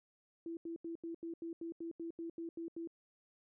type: tone bursts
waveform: sine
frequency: 333.1 Hz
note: E4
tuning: 18 cents sharp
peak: -40 dBFS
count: 13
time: 0.46-2.874 s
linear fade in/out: 2 ms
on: 110 ms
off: 82 ms
effects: none